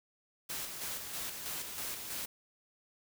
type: noise with tremolo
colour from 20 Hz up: white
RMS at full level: -39 dBFS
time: 0.49-2.26 s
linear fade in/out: 10 ms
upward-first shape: square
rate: 3.1 Hz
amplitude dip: 40%
effects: none